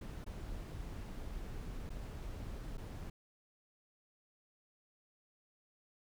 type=noise with dropouts; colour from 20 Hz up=brown; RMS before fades=-44 dBFS; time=0.01-3.1 s; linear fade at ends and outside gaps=5 ms; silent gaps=0.244-0.263 / 1.894-1.902 / 2.772-2.779 s; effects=none